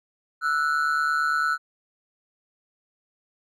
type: ring-modulated tone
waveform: triangle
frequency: 1399 Hz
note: F6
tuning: 3 cents sharp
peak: -16 dBFS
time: 0.41-1.58 s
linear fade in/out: 50 ms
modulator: 74.4 Hz
effects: none